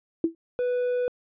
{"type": "tone with exponential decay", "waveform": "sine", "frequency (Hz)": 329.6, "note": "E4", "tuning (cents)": 0, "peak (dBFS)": -15, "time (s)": [0.24, 0.35], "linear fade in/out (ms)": 2, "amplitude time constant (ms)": 23}
{"type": "tone", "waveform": "triangle", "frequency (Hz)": 493.9, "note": "B4", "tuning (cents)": 0, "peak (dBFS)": -21, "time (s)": [0.59, 1.08], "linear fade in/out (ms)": 0}
{"effects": ["resampled to 8000 Hz"]}